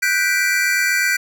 square chord, G major seventh, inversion third, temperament equal, 1480 / 1568 / 1975.5 / 2349 Hz, F#6 / G6 / B6 / D7, 0 / 0 / 0 / 0 cents, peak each -23 / -22 / -21 / -22 dBFS, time 0.02-1.17 s, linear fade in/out 10 ms, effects none

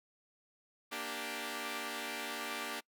5% pulse chord, G minor, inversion first, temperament equal, 233.1 / 293.7 / 392 Hz, Bb3 / D4 / G4, 0 / 0 / 0 cents, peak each -32 / -31 / -32 dBFS, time 0.91-2.81 s, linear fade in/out 20 ms, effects noise-tail reverb RT60 0.1 s tail -24 dB re dry

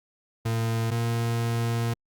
40% pulse tone pair in turn, 113.8 / 116.46 Hz, A#2 / A#2, -41 / -1 cents, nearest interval unison, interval 40 cents, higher second, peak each -23 dBFS, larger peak neither, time 0.45-0.91 / 0.91-1.94 s, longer second, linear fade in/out 10 ms, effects Opus 48 kbps

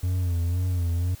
triangle tone with vibrato, 88.1 Hz, F2, 16 cents sharp, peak -20 dBFS, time 0.03-1.15 s, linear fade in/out 5 ms, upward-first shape sine, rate 2 Hz, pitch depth 67 cents each way, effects white hiss -49 dBFS RMS until 1.2 s

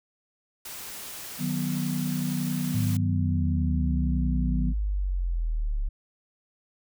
white noise, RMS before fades -39 dBFS, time 0.65-2.97 s, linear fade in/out 5 ms
sine chord, B major, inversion first, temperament just, 154.34 / 185.21 / 246.9 Hz, D#3 / F#3 / B3, -14 / +2 / 0 cents, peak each -30 dBFS, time 1.38-4.74 s, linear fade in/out 50 ms
sine exponential sweep, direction down, 110 to 34.65 Hz, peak -24 dBFS, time 2.74-5.89 s, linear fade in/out 10 ms
effects none

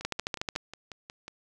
two click trains, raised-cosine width 0.2 ms, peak -24 / -13 dBFS, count 8 / 8, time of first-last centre 0.01-1.28 / 0.05-0.561 s, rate 5.51 / 13.7 Hz, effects none

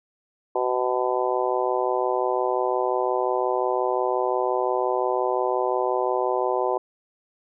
harmonic tone, 125.7 Hz, B2, 31 cents sharp, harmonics 3 / 4 / 5 / 6 / 7 / 8, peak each -26 / -27 / -28 / -29 / -29 / -30 dBFS, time 0.55-6.78 s, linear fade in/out 5 ms, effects none

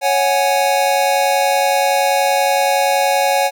square chord, C# suspended fourth, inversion none, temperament equal, 554.4 / 740 / 830.6 Hz, C#5 / F#5 / G#5, 0 / 0 / 0 cents, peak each -18 dBFS, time 0.01-3.51 s, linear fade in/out 50 ms, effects none

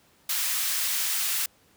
white high-pass noise, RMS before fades -27 dBFS, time 0.29-1.46 s, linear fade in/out 5 ms, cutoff 1400 Hz, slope 12 dB/octave, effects pink hiss -61 dBFS RMS until 1.76 s + high-pass 80 Hz 12 dB/octave

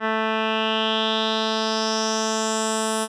10% pulse tone with low-pass filter sweep, 220 Hz, A3, in tune, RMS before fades -23 dBFS, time 0-3.08 s, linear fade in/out 50 ms, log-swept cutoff 2000 to 9700 Hz, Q 4.4, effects none

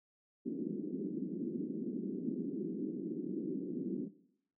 white band-pass noise, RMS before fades -39 dBFS, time 0.45-4.09 s, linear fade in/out 20 ms, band 180 to 360 Hz, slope 48 dB/octave, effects noise-tail reverb RT60 0.7 s tail -17 dB re dry

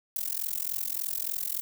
violet noise with amplitude modulation, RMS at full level -28 dBFS, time 0.16-1.61 s, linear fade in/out 0 ms, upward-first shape sine, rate 43.4 Hz, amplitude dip 100%, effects none

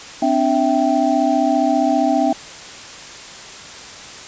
sine tone cluster, 258.3 / 293.3 / 662 / 779 Hz, C4 / D4 / E5 / G5, -22 / -2 / +7 / -11 cents, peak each -19 dBFS, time 0.22-2.33 s, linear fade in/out 5 ms, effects white hiss -35 dBFS RMS until 4.27 s + resampled to 16000 Hz

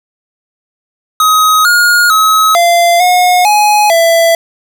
square tone with pitch steps, 1263 / 1430 / 1280 / 689 / 722 / 839 / 667 Hz, D#6 / F6 / D#6 / F5 / F#5 / G#5 / E5, +26 / +41 / +49 / -24 / -43 / +17 / +20 cents, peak -6 dBFS, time 1.2-4.35 s, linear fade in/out 2 ms, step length 450 ms, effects none

